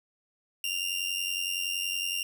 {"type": "tone with amplitude modulation", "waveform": "sawtooth", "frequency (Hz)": 2794, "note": "F7", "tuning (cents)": 0, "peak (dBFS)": -23, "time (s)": [0.64, 2.23], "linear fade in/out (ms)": 2, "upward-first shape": "sine", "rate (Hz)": 90.7, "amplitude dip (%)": 65, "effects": []}